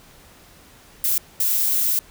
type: noise bursts at uneven times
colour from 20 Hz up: violet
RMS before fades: -20 dBFS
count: 2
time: 1.04-1.18 / 1.4-1.99 s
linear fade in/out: 2 ms
effects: pink hiss -49 dBFS RMS until 2.1 s